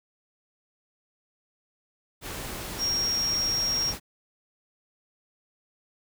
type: tone in noise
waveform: sine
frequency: 5588 Hz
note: F8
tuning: in tune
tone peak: -24 dBFS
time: 2.78-3.94 s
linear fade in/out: 50 ms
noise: pink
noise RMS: -36 dBFS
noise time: 2.21-4 s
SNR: +9 dB
effects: none